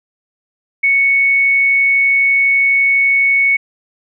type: tone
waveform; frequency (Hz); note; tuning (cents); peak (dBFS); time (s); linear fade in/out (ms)
sine; 2217; C#7; 0; -9; 0.83-3.57; 10
effects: none